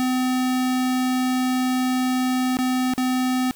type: tone with dropouts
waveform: square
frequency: 255 Hz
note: C4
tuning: 44 cents flat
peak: -20 dBFS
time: 0-3.51 s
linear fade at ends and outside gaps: 0 ms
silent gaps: 2.57-2.588 / 2.937-2.979 s
effects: white hiss -48 dBFS RMS until 3.55 s